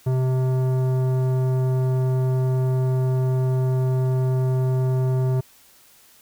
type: tone with tanh clipping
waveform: sine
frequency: 129.3 Hz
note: C3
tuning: 20 cents flat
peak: -20 dBFS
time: 0.06-5.41 s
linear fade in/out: 10 ms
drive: 14 dB
effects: white hiss -53 dBFS RMS until 6.21 s